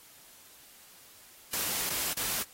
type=noise with dropouts; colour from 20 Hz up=white; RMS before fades=-32 dBFS; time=1.53-2.43 s; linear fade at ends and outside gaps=5 ms; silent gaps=1.897-1.901 / 2.133-2.168 s; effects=white hiss -55 dBFS RMS until 2.53 s + AAC 48 kbps